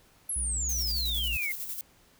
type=exponential sweep; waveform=sine; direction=down; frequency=11370 to 2084 Hz; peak=-29 dBFS; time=0.29-1.52 s; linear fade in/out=5 ms
type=tone with pitch glide; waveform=triangle; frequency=61.3 to 62.23 Hz; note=B1 to B1; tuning=-12 to +14 cents; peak=-30 dBFS; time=0.36-1.37 s; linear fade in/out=5 ms; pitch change=+26 cents; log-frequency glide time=0.54-0.64 s
type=noise with tremolo; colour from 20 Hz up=violet; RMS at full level=-35 dBFS; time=0.69-1.81 s; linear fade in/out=2 ms; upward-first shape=square; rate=11 Hz; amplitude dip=45%
effects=pink hiss -61 dBFS RMS until 2.19 s